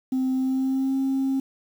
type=tone with pitch glide; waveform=sine; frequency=260 to 268.1 Hz; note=C4 to C4; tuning=-11 to +42 cents; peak=-19 dBFS; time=0.12-1.4 s; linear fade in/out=5 ms; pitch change=+53 cents; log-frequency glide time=0.32-0.96 s; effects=tanh soft clip ceiling -19 dBFS + 8-bit